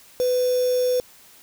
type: tone with quantisation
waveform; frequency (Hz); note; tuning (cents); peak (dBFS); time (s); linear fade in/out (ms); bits
sine; 500; B4; +21; -18; 0.2-1; 0; 5
effects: white hiss -50 dBFS RMS until 1.42 s